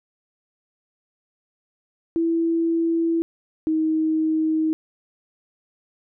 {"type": "tone pair in turn", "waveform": "sine", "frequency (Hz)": [331.5, 315.8], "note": ["E4", "D#4"], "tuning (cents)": [10, 26], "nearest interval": "minor second", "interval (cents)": 84, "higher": "first", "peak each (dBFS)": -18, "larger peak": "neither", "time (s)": [[2.16, 3.22], [3.67, 4.73]], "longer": "neither", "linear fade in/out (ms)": 0, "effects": []}